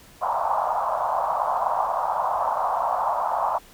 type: band-pass noise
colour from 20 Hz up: white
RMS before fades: -24 dBFS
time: 0.21-3.59 s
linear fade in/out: 20 ms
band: 640 to 1100 Hz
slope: 48 dB/octave
effects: pink hiss -50 dBFS RMS until 3.73 s